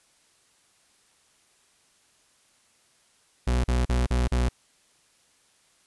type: tone bursts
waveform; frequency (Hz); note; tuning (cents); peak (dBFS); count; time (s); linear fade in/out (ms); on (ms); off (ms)
40% pulse; 61.4; B1; -9; -20; 5; 3.47-4.488; 5; 170; 42
effects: white hiss -63 dBFS RMS until 5.86 s + resampled to 24000 Hz

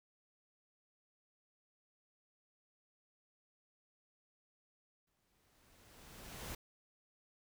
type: noise with exponential growth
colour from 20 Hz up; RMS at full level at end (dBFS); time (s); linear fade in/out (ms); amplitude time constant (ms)
pink; -44; 5.07-6.55; 5; 320
effects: none

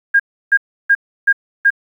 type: tone bursts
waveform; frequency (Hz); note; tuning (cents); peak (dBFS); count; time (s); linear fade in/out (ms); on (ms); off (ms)
sine; 1619; G#6; -45; -7; 5; 0.14-1.705; 10; 57; 320
effects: 8-bit

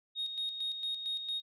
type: tone with tremolo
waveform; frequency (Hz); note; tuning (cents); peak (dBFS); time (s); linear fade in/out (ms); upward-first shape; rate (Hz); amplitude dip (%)
sine; 3729; A#7; 0; -31; 0.15-1.42; 50; square; 4.4; 55
effects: tanh soft clip ceiling -29 dBFS

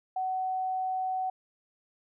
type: tone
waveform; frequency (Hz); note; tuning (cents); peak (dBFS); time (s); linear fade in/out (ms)
sine; 750; F#5; +23; -28; 0.16-1.3; 5
effects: none

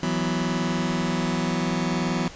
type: chord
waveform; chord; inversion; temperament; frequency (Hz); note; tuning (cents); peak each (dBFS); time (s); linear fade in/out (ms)
sawtooth; E suspended second; none; just; 164.81 / 185.42 / 247.2; E3 / F#3 / B3; 0 / +4 / +2; -23; 0.03-2.28; 2
effects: pink hiss -42 dBFS RMS until 2.35 s + resampled to 16000 Hz

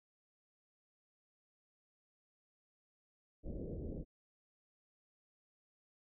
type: low-pass noise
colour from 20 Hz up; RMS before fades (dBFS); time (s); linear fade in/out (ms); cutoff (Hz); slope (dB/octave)
pink; -43; 3.43-4.05; 50; 550; 48
effects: none

